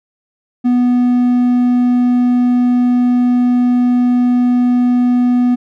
triangle tone, 246.1 Hz, B3, 6 cents flat, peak -7 dBFS, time 0.64-5.56 s, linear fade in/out 20 ms, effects none

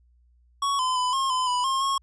square tone with pitch steps, 1115 / 1021 / 1002 / 1074 / 1018 / 989 / 1070 / 1091 Hz, C#6 / C6 / B5 / C6 / C6 / B5 / C6 / C#6, +10 / -43 / +25 / +45 / -48 / +2 / +38 / -28 cents, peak -23 dBFS, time 0.62-1.98 s, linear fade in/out 5 ms, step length 170 ms, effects added 60 Hz sine -57 dBFS peak until 2.02 s + resampled to 22050 Hz

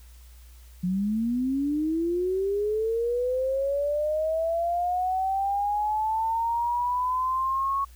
sine linear sweep, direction up, 175.7 to 1108.7 Hz, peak -23 dBFS, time 0.83-7.85 s, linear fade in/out 10 ms, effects added 60 Hz sine -46 dBFS peak until 7.95 s + white hiss -58 dBFS RMS until 7.95 s

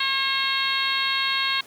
harmonic tone, 540 Hz, C#5, 45 cents flat, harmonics 2 / 3 / 4 / 5 / 6 / 7 / 8, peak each -29 / -29 / -29 / -29 / -29 / -29 / -29 dBFS, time 0-1.61 s, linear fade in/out 5 ms, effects pink hiss -48 dBFS RMS until 1.66 s + high-pass 200 Hz 12 dB/octave

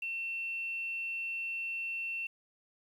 sine tone with quantisation, 2700 Hz, E7, 41 cents sharp, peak -34 dBFS, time 0.02-2.27 s, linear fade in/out 5 ms, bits 10, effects none

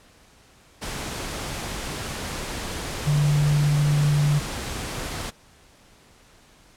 sine tone in noise, 146.83 Hz, D3, in tune, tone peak -17 dBFS, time 3.06-4.4 s, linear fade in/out 20 ms, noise pink, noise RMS -31 dBFS, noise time 0.81-5.31 s, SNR +11 dB, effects pink hiss -54 dBFS RMS until 6.76 s + low-pass 10000 Hz 12 dB/octave

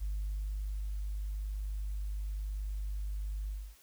sine tone with ADSR envelope, 50.5 Hz, G#1, 48 cents flat, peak -31 dBFS, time 0-3.76 s, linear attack 25 ms, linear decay 810 ms, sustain -2 dB, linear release 270 ms, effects tanh soft clip ceiling -29 dBFS + white hiss -62 dBFS RMS until 3.82 s

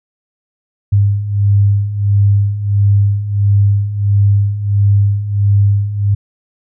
sine beating tone pair, 100 / 101.5 Hz, G2 / G#2, +35 / -39 cents, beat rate 1.5 Hz, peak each -15 / -10 dBFS, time 0.92-6.15 s, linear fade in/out 10 ms, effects none

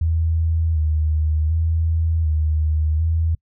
sine tone with vibrato, 79.4 Hz, D#2, 36 cents sharp, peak -16 dBFS, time 0.01-3.35 s, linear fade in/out 5 ms, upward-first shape square, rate 0.67 Hz, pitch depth 43 cents each way, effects noise-tail reverb RT60 0.1 s tail -26 dB re dry

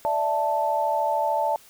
sine chord, D suspended second, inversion none, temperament just, 587.3 / 660.7 / 881 Hz, D5 / E5 / A5, 0 / +4 / +2 cents, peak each -27 / -27 / -23 dBFS, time 0.05-1.56 s, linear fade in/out 0 ms, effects white hiss -52 dBFS RMS until 1.69 s

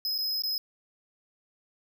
square tone with dropouts, 5090 Hz, D#8, 39 cents sharp, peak -28 dBFS, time 0.05-0.58 s, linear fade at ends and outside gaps 1 ms, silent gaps 0.18-0.186 / 0.421-0.436 s, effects none

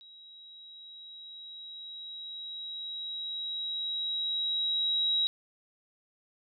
sine tone with level ramp, 3846 Hz, B7, 47 cents flat, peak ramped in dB -50 to -24 dBFS, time 0.01-5.27 s, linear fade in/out 0 ms, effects none

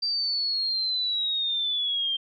sine linear sweep, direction down, 4699 to 3156 Hz, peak -24 dBFS, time 0.02-2.17 s, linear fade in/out 10 ms, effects none

